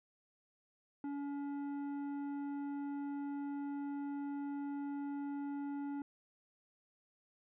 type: tone with tanh clipping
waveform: triangle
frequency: 283.8 Hz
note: C#4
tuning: 41 cents sharp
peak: -40 dBFS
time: 1.04-6.02 s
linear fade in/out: 2 ms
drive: 14 dB
effects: none